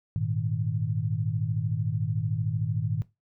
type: chord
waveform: sine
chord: Ab suspended second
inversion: none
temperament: equal with one note detuned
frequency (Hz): 103.17 / 116.54 / 155.56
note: Ab2 / Bb2 / Eb3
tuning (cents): -11 / 0 / 0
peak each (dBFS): -30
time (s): 0.16-3.02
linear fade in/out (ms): 0
effects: noise-tail reverb RT60 0.2 s tail -17 dB re dry